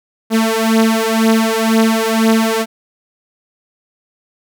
sawtooth beating tone pair, 222.3 / 224.3 Hz, A3 / A3, +18 / +34 cents, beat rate 2 Hz, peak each -10 dBFS, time 0.3-2.66 s, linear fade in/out 50 ms, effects none

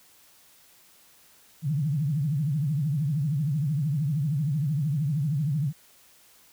sine tone with vibrato, 147.1 Hz, D3, 3 cents sharp, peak -23 dBFS, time 1.62-5.73 s, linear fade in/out 50 ms, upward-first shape triangle, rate 13 Hz, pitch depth 230 cents each way, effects white hiss -57 dBFS RMS until 6.52 s

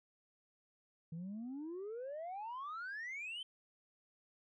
sine exponential sweep, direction up, 157.7 to 3136 Hz, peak -40 dBFS, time 1.12-3.43 s, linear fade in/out 5 ms, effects tanh soft clip ceiling -40 dBFS

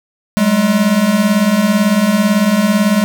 square beating tone pair, 193.2 / 211.2 Hz, G3 / G#3, -25 / +29 cents, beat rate 18 Hz, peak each -16 / -12 dBFS, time 0.37-3.04 s, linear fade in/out 0 ms, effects none

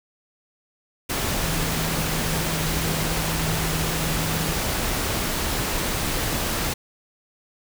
sine tone in noise, 160 Hz, D#3, 49 cents sharp, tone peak -28 dBFS, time 1.43-4.53 s, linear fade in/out 10 ms, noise pink, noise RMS -25 dBFS, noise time 1.09-6.74 s, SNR -6 dB, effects none

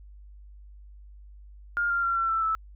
sine tone with pitch steps, 1411 / 1390.8 / 1370.8 / 1351.2 / 1331.8 / 1312.7 Hz, F6 / F6 / F6 / E6 / E6 / E6, +17 / -8 / -33 / +42 / +17 / -8 cents, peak -23 dBFS, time 1.77-2.55 s, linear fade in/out 0 ms, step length 130 ms, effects added 50 Hz sine -45 dBFS peak until 2.75 s

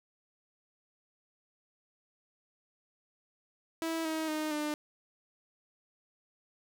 sawtooth tone with pitch steps, 326.5 / 317.4 / 308.5 / 299.9 Hz, E4 / D#4 / D#4 / D4, -17 / +35 / -15 / +36 cents, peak -28 dBFS, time 3.82-4.74 s, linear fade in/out 0 ms, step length 230 ms, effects none

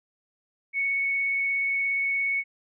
sine tone with vibrato, 2217 Hz, C#7, in tune, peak -23 dBFS, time 0.73-2.44 s, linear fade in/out 50 ms, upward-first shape triangle, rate 17 Hz, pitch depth 10 cents each way, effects none

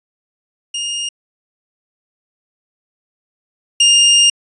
sawtooth tone pair in turn, 2837 / 2817 Hz, F7 / F7, +27 / +14 cents, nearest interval unison, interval 13 cents, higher first, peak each -16 / -4 dBFS, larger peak second, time 0.74-1.09 / 3.8-4.3 s, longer second, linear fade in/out 5 ms, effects resampled to 22050 Hz

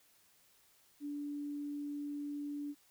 sine tone, 290 Hz, D4, 22 cents flat, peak -38 dBFS, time 1-2.75 s, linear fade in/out 50 ms, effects white hiss -68 dBFS RMS until 2.9 s

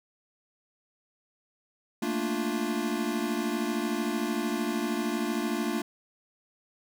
square chord, Bb major seventh, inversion third, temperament equal, 220 / 233.1 / 293.7 / 349.2 Hz, A3 / Bb3 / D4 / F4, 0 / 0 / 0 / 0 cents, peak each -34 dBFS, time 2.02-5.82 s, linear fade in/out 5 ms, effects none

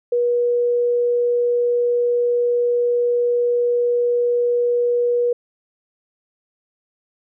sine tone, 482.3 Hz, B4, 41 cents flat, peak -15 dBFS, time 0.12-5.33 s, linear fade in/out 5 ms, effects none

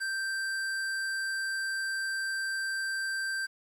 square tone, 1568 Hz, G6, in tune, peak -31 dBFS, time 0-3.47 s, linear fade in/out 20 ms, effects low-pass 11000 Hz 12 dB/octave + 10-bit

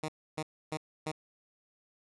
10% pulse tone bursts, 155.56 Hz, D#3, in tune, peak -25 dBFS, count 4, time 0.03-1.116 s, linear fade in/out 5 ms, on 54 ms, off 290 ms, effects resampled to 24000 Hz

